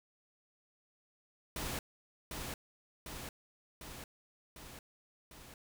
pink noise with echo, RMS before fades -39 dBFS, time 1.56-1.79 s, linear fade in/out 2 ms, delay 750 ms, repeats 5, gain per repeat -3 dB, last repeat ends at 5.54 s, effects none

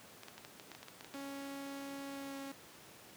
clicks, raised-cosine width 0.2 ms, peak -31 dBFS, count 12, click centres 0.234 / 0.284 / 0.38 / 0.449 / 0.598 / 0.717 / 0.75 / 0.83 / 0.884 / 1.009 / 1.046 / 1.14 s
sawtooth tone with pitch glide, 277.2 to 274.5 Hz, C#4 to C#4, 0 to -17 cents, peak -39 dBFS, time 1.14-2.52 s, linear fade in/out 5 ms, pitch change -17 cents, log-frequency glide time 2.1-2.38 s
effects pink hiss -56 dBFS RMS until 3.16 s + high-pass 150 Hz 12 dB/octave

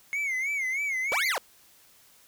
triangle tone with vibrato, 2164 Hz, C#7, 42 cents flat, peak -25 dBFS, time 0.13-1.32 s, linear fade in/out 0 ms, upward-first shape sine, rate 3.2 Hz, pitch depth 120 cents each way
25% pulse linear two-way sweep, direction up then down, 432.8 to 2372 to 432.8 Hz, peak -23 dBFS, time 1.12-1.38 s, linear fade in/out 0 ms, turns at 1.27 s
effects white hiss -58 dBFS RMS until 2.27 s

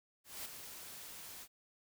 white noise with ADSR envelope, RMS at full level -43 dBFS, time 0.24-1.48 s, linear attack 210 ms, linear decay 13 ms, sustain -7 dB, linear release 58 ms, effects none

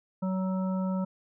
harmonic tone, 187.8 Hz, F#3, 26 cents sharp, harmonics 1 / 3 / 5 / 7, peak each -27 / -37 / -41 / -44 dBFS, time 0.22-1.05 s, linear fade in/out 10 ms, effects none

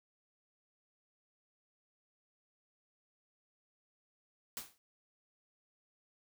white noise with exponential decay, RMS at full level -39 dBFS, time 4.57-4.78 s, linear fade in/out 0 ms, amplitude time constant 44 ms, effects none

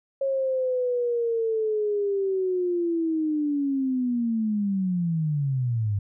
sine linear sweep, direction down, 547 to 98 Hz, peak -22 dBFS, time 0.21-5.99 s, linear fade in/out 5 ms, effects none

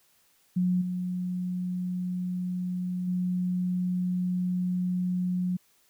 sine tone with level steps, 180.8 Hz, F#3, 40 cents flat, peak -22 / -28 / -25 dBFS, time 0.56-5.57 s, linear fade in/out 10 ms, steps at 0.81 / 3.07 s, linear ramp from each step 10 ms, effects white hiss -65 dBFS RMS until 5.89 s

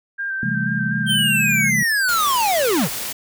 sine tone with vibrato, 1581 Hz, G6, 14 cents sharp, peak -22 dBFS, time 0.18-1.7 s, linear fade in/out 20 ms, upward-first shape square, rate 4.1 Hz, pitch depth 23 cents each way
sine chord, A minor seventh, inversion first, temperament equal with one note detuned, 130.81 / 164.81 / 199.42 / 220 Hz, C3 / E3 / G3 / A3, 0 / 0 / +30 / 0 cents, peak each -26 dBFS, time 0.43-1.83 s, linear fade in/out 2 ms
square linear sweep, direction down, 3190 to 110 Hz, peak -17 dBFS, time 1.06-2.89 s, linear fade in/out 50 ms
white noise, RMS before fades -27 dBFS, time 2.08-3.13 s, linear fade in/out 10 ms
effects none

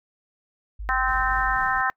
sine tone, 51.2 Hz, G#1, 24 cents flat, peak -30 dBFS, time 0.79-1.57 s, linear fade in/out 10 ms
harmonic tone, 259.3 Hz, C4, 15 cents flat, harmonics 3 / 4 / 5 / 6 / 7, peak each -27 / -27 / -27 / -27 / -27 dBFS, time 0.89-1.9 s, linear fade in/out 0 ms
brown noise with tremolo, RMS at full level -39 dBFS, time 1.07-1.82 s, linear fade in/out 10 ms, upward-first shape triangle, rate 4.1 Hz, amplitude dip 40%
effects noise-tail reverb RT60 0.1 s tail -26 dB re dry

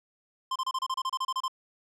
square tone bursts, 1046.5 Hz, C6, in tune, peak -28 dBFS, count 13, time 0.51-1.481 s, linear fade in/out 5 ms, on 47 ms, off 30 ms, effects low-pass 7000 Hz 12 dB/octave

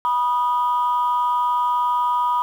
sine tone pair together, 976 / 1236.1 Hz, B5 / D#6, -21 / -12 cents, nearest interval major third, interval 409 cents, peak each -17 / -22 dBFS, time 0.05-2.42 s, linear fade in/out 0 ms, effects tanh soft clip ceiling -12 dBFS + 8-bit

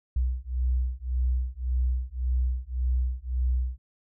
sine beating tone pair, 61.74 / 63.54 Hz, B1 / B1, 0 / +50 cents, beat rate 1.8 Hz, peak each -27 dBFS, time 0.16-3.78 s, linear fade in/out 5 ms, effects none

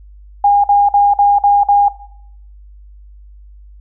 sine tone bursts, 812 Hz, G#5, 39 cents flat, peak -6 dBFS, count 6, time 0.44-1.885 s, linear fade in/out 5 ms, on 200 ms, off 49 ms, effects noise-tail reverb RT60 0.7 s tail -17 dB re dry + added 50 Hz sine -36 dBFS peak until 3.8 s

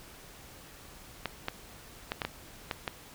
clicks, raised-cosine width 0.3 ms, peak -15 dBFS, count 7, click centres 1.257 / 1.484 / 2.119 / 2.218 / 2.25 / 2.712 / 2.878 s, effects pink hiss -51 dBFS RMS until 3.14 s

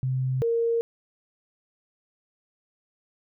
sine tone pair in turn, 130 / 463.3 Hz, C3 / A#4, -11 / -11 cents, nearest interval octave + minor seventh, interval 2200 cents, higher second, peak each -23 / -21 dBFS, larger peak second, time 0.03-0.42 / 0.42-0.81 s, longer neither, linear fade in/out 0 ms, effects none

